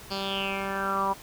10% pulse tone with low-pass filter sweep, 195.3 Hz, G3, 6 cents flat, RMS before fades -29 dBFS, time 0.1-1.14 s, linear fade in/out 20 ms, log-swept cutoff 4600 to 960 Hz, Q 6.9, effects pink hiss -46 dBFS RMS until 1.22 s

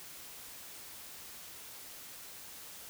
silence, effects white hiss -49 dBFS RMS until 2.89 s

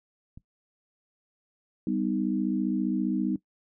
click, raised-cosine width 5 ms, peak -32 dBFS, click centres 0.375 s
sine chord, G augmented, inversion none, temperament equal with one note detuned, 196 / 251 / 311.1 Hz, G3 / B3 / D#4, 0 / +28 / 0 cents, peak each -29 dBFS, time 1.87-3.36 s, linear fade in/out 2 ms
effects noise-tail reverb RT60 0.1 s tail -18 dB re dry

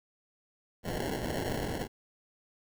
white noise with sample-and-hold, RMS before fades -34 dBFS, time 0.83-1.88 s, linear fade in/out 50 ms, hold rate 1225 Hz, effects none

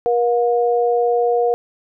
sine tone pair together, 477.4 / 715.3 Hz, A#4 / F5, +41 / +41 cents, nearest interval perfect fifth, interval 700 cents, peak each -15 / -19 dBFS, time 0.06-1.54 s, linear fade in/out 0 ms, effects none

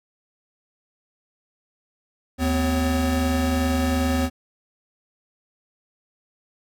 square tone cluster, 77.1 / 253.9 / 550 Hz, D#2 / B3 / C#5, -15 / +48 / -14 cents, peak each -24 / -23 / -31 dBFS, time 2.38-4.3 s, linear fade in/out 50 ms, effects none

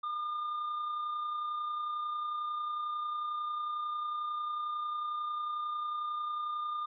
triangle tone with amplitude modulation, 1209 Hz, D6, 50 cents sharp, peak -30 dBFS, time 0.03-6.86 s, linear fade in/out 10 ms, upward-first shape sine, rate 31.1 Hz, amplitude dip 30%, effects resampled to 11025 Hz

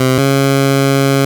15% pulse tone pair in turn, 130 / 137.27 Hz, C3 / C#3, -11 / -17 cents, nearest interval minor second, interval 94 cents, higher second, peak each -3 dBFS, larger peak neither, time 0-0.18 / 0.18-1.25 s, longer second, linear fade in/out 2 ms, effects 7-bit

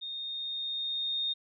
sine tone with level ramp, 3682 Hz, A#7, 22 cents flat, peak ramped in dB -36 to -28 dBFS, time 0.01-1.34 s, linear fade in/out 20 ms, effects none

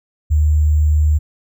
sine tone with sample-and-hold, 76 Hz, D#2, 40 cents flat, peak -10 dBFS, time 0.3-1.19 s, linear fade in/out 20 ms, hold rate 7350 Hz, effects none

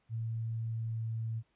sine tone with pitch glide, 113.3 to 112.65 Hz, A#2 to A2, -49 to +41 cents, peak -33 dBFS, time 0.09-1.43 s, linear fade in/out 50 ms, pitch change -10 cents, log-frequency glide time 0.69-1.07 s, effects pink hiss -75 dBFS RMS until 1.55 s + resampled to 8000 Hz

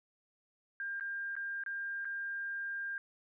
sine tone with dropouts, 1600 Hz, G6, 35 cents sharp, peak -36 dBFS, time 0.8-2.98 s, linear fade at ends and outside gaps 1 ms, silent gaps 0.998-1.008 / 1.354-1.365 / 1.637-1.662 / 2.047-2.053 s, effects none

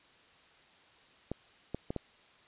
clicks, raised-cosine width 2 ms, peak -21 dBFS, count 4, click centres 1.316 / 1.746 / 1.905 / 1.963 s, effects white hiss -61 dBFS RMS until 2.47 s + resampled to 8000 Hz

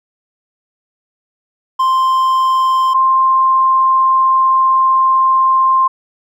triangle / sine tone pair in turn, 1046.5 / 1052.6 Hz, C6 / C6, 0 / +10 cents, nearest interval unison, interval 10 cents, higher second, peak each -8 dBFS, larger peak neither, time 1.79-2.94 / 2.94-5.88 s, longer second, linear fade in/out 10 ms, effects none

